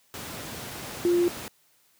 sine tone in noise, 349.2 Hz, F4, in tune, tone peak -19 dBFS, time 1.05-1.28 s, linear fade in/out 0 ms, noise pink, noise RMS -37 dBFS, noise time 0.14-1.48 s, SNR +15 dB, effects white hiss -64 dBFS RMS until 1.99 s + high-pass 100 Hz 12 dB/octave

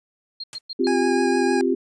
sine tone bursts, 4218 Hz, C8, 13 cents sharp, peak -29 dBFS, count 4, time 0.4-0.878 s, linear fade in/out 5 ms, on 37 ms, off 110 ms
white noise with exponential decay, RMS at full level -32 dBFS, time 0.53-0.61 s, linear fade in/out 1 ms, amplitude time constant 17 ms
sine chord, C suspended fourth, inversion none, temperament equal, 261.6 / 349.2 / 392 Hz, C4 / F4 / G4, 0 / 0 / 0 cents, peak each -22 dBFS, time 0.79-1.75 s, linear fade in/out 10 ms
25% pulse tone with vibrato, 820 Hz, G#5, 22 cents flat, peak -21 dBFS, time 0.87-1.61 s, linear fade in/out 0 ms, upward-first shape triangle, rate 6.5 Hz, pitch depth 18 cents each way
effects resampled to 22050 Hz

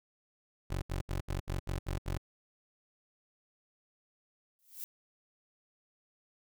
20% pulse tone bursts, 46.25 Hz, F#1, in tune, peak -28 dBFS, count 8, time 0.7-2.178 s, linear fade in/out 10 ms, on 120 ms, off 74 ms
violet noise with exponential growth, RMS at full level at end -38 dBFS, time 4.59-4.84 s, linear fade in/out 0 ms, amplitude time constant 54 ms
effects none

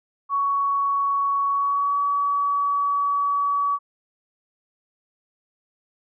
sine tone with pitch glide, 1118 to 1137.5 Hz, C#6 to C#6, +14 to +44 cents, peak -19 dBFS, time 0.29-3.79 s, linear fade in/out 50 ms, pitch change +30 cents, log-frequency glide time 1.49-1.99 s, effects none

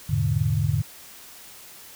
sine chord, E dominant seventh, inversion none, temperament equal with one note detuned, 82.41 / 103.83 / 122.05 / 146.83 Hz, E2 / G#2 / B2 / D3, 0 / 0 / -20 / 0 cents, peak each -29 / -24 / -27 / -24 dBFS, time 0.09-0.82 s, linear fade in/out 10 ms, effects white hiss -45 dBFS RMS until 1.95 s

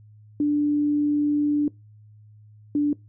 sine tone pair in turn, 293.7 / 292.3 Hz, D4 / D4, 0 / -8 cents, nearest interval unison, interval 8 cents, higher first, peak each -18 dBFS, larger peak neither, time 0.4-1.68 / 2.75-2.93 s, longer first, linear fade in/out 2 ms, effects noise-tail reverb RT60 0.2 s tail -22 dB re dry + added 106 Hz sine -47 dBFS peak until 3.08 s

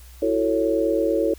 sine chord, F# minor seventh, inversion third, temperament equal with one note detuned, 329.6 / 370 / 445.4 / 554.4 Hz, E4 / F#4 / A4 / C#5, 0 / 0 / +21 / 0 cents, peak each -23 / -27 / -23 / -23 dBFS, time 0.22-1.34 s, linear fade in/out 5 ms, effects added 62 Hz sine -42 dBFS peak until 1.38 s + white hiss -51 dBFS RMS until 1.38 s

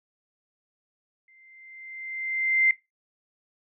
sine tone with exponential growth, 2085 Hz, C7, 7 cents flat, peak -16 dBFS, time 1.28-2.71 s, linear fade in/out 2 ms, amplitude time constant 310 ms, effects noise-tail reverb RT60 0.2 s tail -18 dB re dry

